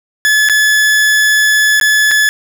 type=tone with dropouts; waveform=40% pulse; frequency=1717 Hz; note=A6; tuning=43 cents flat; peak=-7 dBFS; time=0.25-2.29 s; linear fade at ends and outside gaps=0 ms; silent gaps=0.488-0.497 / 1.799-1.812 / 2.111-2.115 s; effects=none